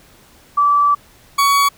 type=tone pair in turn; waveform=sine / 40% pulse; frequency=1158 / 1125.7 Hz; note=D6 / C#6; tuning=-25 / +26 cents; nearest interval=unison; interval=49 cents; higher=first; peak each=-10 dBFS; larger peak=neither; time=0.57-0.95 / 1.38-1.69 s; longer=first; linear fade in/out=10 ms; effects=pink hiss -48 dBFS RMS until 1.77 s